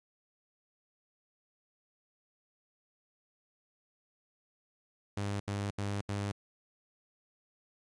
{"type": "tone bursts", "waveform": "sawtooth", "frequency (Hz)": 101.1, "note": "G#2", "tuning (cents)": -46, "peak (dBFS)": -29, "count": 4, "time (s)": [5.17, 6.318], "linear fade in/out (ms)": 5, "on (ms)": 230, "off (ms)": 76, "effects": ["resampled to 22050 Hz", "11-bit"]}